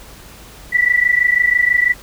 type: tone pair together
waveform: sine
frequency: 1949.4 / 1975.5 Hz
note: B6 / B6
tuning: -23 / 0 cents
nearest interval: unison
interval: 23 cents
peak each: -14 dBFS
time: 0.72-1.94 s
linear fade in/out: 20 ms
effects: added 50 Hz sine -42 dBFS peak until 2.02 s + pink hiss -40 dBFS RMS until 2.02 s